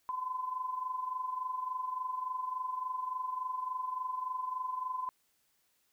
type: tone with amplitude modulation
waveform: sine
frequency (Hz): 1018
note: C6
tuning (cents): -48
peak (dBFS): -31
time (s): 0.09-5.09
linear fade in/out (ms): 0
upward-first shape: sine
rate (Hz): 23.5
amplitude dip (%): 65
effects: white hiss -74 dBFS RMS until 5.92 s